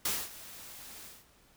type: noise with ADSR envelope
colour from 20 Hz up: white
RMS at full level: -30 dBFS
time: 0.05-1.26 s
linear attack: 5 ms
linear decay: 230 ms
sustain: -18 dB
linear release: 210 ms
effects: pink hiss -63 dBFS RMS until 1.56 s